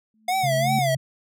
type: tone with exponential growth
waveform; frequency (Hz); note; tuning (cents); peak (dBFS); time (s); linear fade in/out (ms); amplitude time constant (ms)
sine; 218.2; A3; -14; -22; 0.14-0.79; 2; 140
type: tone with vibrato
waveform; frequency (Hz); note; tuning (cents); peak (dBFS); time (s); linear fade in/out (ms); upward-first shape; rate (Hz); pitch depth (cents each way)
square; 704; F5; +14; -21; 0.28-0.95; 5; sine; 2.7; 150
type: tone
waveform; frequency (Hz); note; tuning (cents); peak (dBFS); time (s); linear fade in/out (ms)
sine; 136; C#3; -33; -24; 0.43-0.97; 10
effects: none